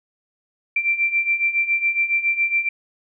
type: beating tone pair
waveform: sine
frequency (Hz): 2349 / 2356.2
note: D7 / D7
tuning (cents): 0 / +5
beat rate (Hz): 7.2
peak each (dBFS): -23 / -19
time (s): 0.76-2.69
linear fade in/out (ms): 5
effects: none